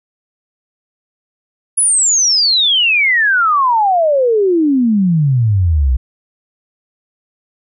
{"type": "exponential sweep", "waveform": "sine", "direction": "down", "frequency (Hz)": [10548, 59.7], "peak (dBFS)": -9, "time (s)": [1.77, 5.97], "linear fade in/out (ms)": 10, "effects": []}